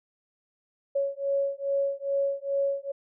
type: beating tone pair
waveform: sine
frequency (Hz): 554.4 / 556.8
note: C#5 / C#5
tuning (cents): 0 / +8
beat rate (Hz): 2.4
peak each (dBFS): -28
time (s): 0.95-2.92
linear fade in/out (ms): 10
effects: none